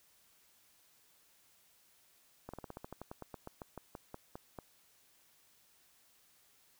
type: slowing click train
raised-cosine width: 1 ms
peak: -30 dBFS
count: 19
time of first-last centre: 2.49-4.588 s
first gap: 46 ms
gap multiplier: 1.1
effects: white hiss -68 dBFS RMS until 6.79 s